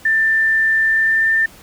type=tone with pitch glide; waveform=sine; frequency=1780 to 1792.4 Hz; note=A6 to A6; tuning=+20 to +32 cents; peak=-12 dBFS; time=0.05-1.46 s; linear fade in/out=5 ms; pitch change=+12 cents; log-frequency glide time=0.83-1.32 s; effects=pink hiss -43 dBFS RMS until 1.62 s